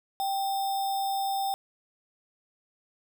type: tone with sample-and-hold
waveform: sine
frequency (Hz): 784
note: G5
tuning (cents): 0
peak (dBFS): -26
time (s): 0.2-1.54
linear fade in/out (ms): 0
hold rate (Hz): 4410
effects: none